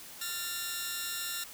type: tone cluster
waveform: 10% pulse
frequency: 1390 / 1779 / 3833 Hz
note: F6 / A6 / A#7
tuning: -9 / +19 / +47 cents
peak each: -31 dBFS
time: 0.21-1.44 s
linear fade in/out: 5 ms
effects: white hiss -48 dBFS RMS until 1.53 s